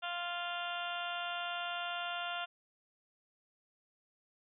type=harmonic tone; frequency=348.9 Hz; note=F4; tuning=2 cents flat; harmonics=2 / 3 / 4 / 5 / 6 / 7 / 8 / 9 / 10; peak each=-41 / -47 / -41 / -52 / -55 / -52 / -44 / -47 / -47 dBFS; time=0.02-2.46 s; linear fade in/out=20 ms; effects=none